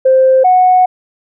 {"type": "tone pair in turn", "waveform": "sine", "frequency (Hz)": [523.3, 736], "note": ["C5", "F#5"], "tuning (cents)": [0, -9], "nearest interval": "tritone", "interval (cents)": 591, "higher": "second", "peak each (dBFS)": -4, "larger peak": "neither", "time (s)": [[0.05, 0.44], [0.44, 0.86]], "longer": "second", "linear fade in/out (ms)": 10, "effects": ["tanh soft clip ceiling 0 dBFS"]}